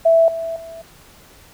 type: tone with level steps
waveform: sine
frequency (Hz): 659.3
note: E5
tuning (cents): 0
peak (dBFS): -9 / -22 / -32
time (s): 0.05-0.82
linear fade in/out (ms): 10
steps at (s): 0.28 / 0.56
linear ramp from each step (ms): 2
effects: pink hiss -47 dBFS RMS until 1.53 s